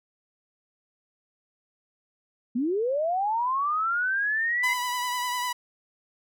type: linear sweep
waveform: sine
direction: up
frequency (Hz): 224.1 to 2077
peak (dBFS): -23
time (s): 2.55-4.74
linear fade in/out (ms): 10
type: tone with vibrato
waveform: sawtooth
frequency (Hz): 987.8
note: B5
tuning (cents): 0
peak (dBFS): -23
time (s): 4.63-5.53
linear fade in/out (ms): 10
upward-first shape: triangle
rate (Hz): 10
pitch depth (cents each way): 33
effects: none